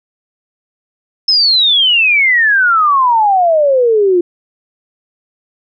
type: exponential sweep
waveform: sine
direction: down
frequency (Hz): 5260 to 342.9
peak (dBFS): -7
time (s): 1.28-4.21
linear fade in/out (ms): 5
effects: none